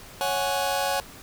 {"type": "chord", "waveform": "sawtooth", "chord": "C# suspended fourth", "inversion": "none", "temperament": "just", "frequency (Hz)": [554.4, 739.2, 831.5], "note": ["C#5", "F#5", "G#5"], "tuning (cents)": [0, -2, 2], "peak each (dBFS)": -24, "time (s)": [0.21, 1], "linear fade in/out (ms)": 0, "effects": ["pink hiss -45 dBFS RMS until 1.22 s"]}